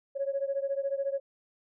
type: beating tone pair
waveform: sine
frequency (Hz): 547 / 561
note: C#5 / C#5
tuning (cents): -23 / +21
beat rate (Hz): 14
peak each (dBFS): -30 / -32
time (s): 0.15-1.2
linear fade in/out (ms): 20
effects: tanh soft clip ceiling -21 dBFS